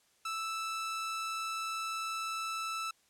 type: tone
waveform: sawtooth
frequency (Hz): 1318.5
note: E6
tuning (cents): 0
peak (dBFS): -31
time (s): 0.25-2.91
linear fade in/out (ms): 5
effects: white hiss -69 dBFS RMS until 3.09 s + low-pass 10000 Hz 12 dB/octave